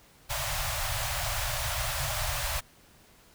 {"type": "band-stop noise", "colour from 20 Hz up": "pink", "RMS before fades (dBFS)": -31, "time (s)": [0.29, 2.61], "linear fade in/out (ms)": 20, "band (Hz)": [140, 560], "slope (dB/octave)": 96, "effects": ["pink hiss -58 dBFS RMS until 3.34 s"]}